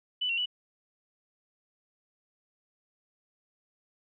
sine tone with pitch steps, 2985 / 2742 / 2956 Hz, F#7 / F7 / F#7, +15 / -32 / -2 cents, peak -27 dBFS, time 0.21-0.459 s, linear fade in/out 10 ms, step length 83 ms, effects none

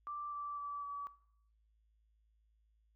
sine tone with pitch steps, 1174.7 / 1164.6 / 1154.5 / 1144.6 Hz, D6 / D6 / D6 / D6, 0 / -15 / -30 / -45 cents, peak -40 dBFS, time 0.07-1.07 s, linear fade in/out 0 ms, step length 250 ms, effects noise-tail reverb RT60 0.7 s tail -18 dB re dry + added 54 Hz sine -70 dBFS peak until 2.95 s

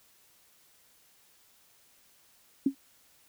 sine tone with exponential decay, 273 Hz, C#4, 26 cents flat, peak -18 dBFS, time 2.66-2.75 s, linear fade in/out 5 ms, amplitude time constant 18 ms, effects white hiss -63 dBFS RMS until 3.28 s

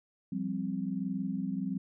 sine chord, F suspended second, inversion none, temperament equal, 174.61 / 196 / 261.6 Hz, F3 / G3 / C4, 0 / 0 / 0 cents, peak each -37 / -34 / -36 dBFS, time 0.32-1.78 s, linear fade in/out 5 ms, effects none

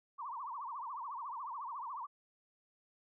sine tone with vibrato, 1034 Hz, C6, 21 cents flat, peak -40 dBFS, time 0.18-2.07 s, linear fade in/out 20 ms, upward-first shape triangle, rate 14 Hz, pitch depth 260 cents each way, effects none

